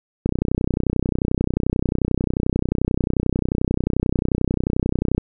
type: click train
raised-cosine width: 3 ms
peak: -6 dBFS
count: 155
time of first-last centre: 0.26-5.18 s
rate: 31.3 Hz
effects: none